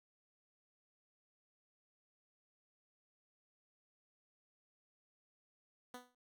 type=tone with exponential decay; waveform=10% pulse; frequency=247.9 Hz; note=B3; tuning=7 cents sharp; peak=-36 dBFS; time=5.94-6.15 s; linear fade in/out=2 ms; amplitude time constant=45 ms; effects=none